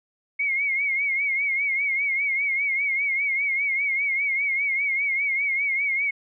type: tone with vibrato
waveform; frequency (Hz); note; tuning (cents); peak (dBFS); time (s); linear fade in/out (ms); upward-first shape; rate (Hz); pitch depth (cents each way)
sine; 2200; C#7; -14; -21; 0.39-6.11; 10; triangle; 5; 90
effects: none